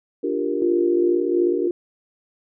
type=chord; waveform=sine; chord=G minor seventh; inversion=second; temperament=equal; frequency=293.7 / 349.2 / 392 / 466.2 Hz; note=D4 / F4 / G4 / Bb4; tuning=0 / 0 / 0 / 0 cents; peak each=-26 dBFS; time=0.23-1.68 s; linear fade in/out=10 ms
type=tone with pitch glide; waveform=sine; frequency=349.2 to 352.2 Hz; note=F4 to F4; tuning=0 to +15 cents; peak=-19 dBFS; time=0.62-1.71 s; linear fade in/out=2 ms; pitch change=+15 cents; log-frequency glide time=0.87-1.18 s
effects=none